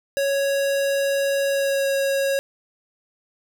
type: tone with pitch glide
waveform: square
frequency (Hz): 554.4 to 549.3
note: C#5 to C#5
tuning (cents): 0 to -16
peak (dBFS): -20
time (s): 0.17-2.39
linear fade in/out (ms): 0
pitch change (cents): -16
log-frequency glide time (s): 1.48-1.86
effects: none